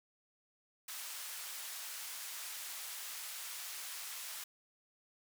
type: band-pass noise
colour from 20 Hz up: white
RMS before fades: -45 dBFS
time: 0.88-4.44 s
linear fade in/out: 5 ms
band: 950 to 16000 Hz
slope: 12 dB/octave
effects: none